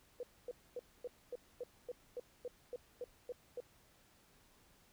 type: tone bursts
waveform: sine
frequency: 491.2 Hz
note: B4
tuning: 9 cents flat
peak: -40 dBFS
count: 13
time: 0.2-3.603 s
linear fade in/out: 2 ms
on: 31 ms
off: 250 ms
effects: pink hiss -68 dBFS RMS until 4.92 s